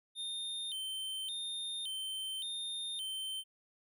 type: tone with vibrato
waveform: square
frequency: 3362 Hz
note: G#7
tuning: 20 cents sharp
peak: -38 dBFS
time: 0.15-3.44 s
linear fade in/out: 50 ms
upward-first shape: square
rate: 0.88 Hz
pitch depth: 140 cents each way
effects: none